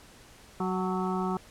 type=harmonic tone with a mistuned harmonic; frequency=186.1 Hz; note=F#3; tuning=10 cents sharp; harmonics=1 / 2 / 4 / 5 / 6 / 7; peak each=-30 / -33 / -36 / -37 / -38 / -38 dBFS; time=0.6-1.37 s; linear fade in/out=2 ms; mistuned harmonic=5; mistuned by=-51 cents; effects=pink hiss -53 dBFS RMS until 1.5 s + low-pass 11000 Hz 12 dB/octave